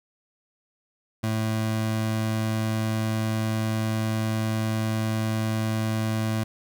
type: tone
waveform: 25% pulse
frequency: 110 Hz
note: A2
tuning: in tune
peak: -20 dBFS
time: 1.23-6.44 s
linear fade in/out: 10 ms
effects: none